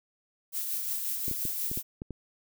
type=noise with tremolo; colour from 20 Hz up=violet; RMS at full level=-31 dBFS; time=0.52-1.83 s; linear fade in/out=50 ms; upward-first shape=sine; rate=5.6 Hz; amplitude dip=35%
type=clicks; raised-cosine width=3 ms; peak=-24 dBFS; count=7; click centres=1.281 / 1.313 / 1.453 / 1.715 / 1.775 / 2.019 / 2.107 s
effects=none